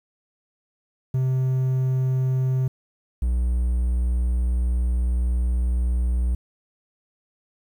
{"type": "tone pair in turn", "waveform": "triangle", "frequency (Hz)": [130, 60.86], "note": ["C3", "B1"], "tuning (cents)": [-11, -25], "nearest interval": "octave + minor second", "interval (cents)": 1314, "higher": "first", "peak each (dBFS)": -17, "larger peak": "neither", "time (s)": [[1.14, 2.68], [3.22, 6.35]], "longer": "second", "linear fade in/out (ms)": 5, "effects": ["9-bit"]}